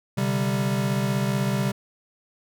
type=chord; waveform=square; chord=C suspended second; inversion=none; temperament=equal; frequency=130.81 / 146.83 / 196 Hz; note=C3 / D3 / G3; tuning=0 / 0 / 0 cents; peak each=-26 / -31 / -26 dBFS; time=0.17-1.72 s; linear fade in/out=10 ms; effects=none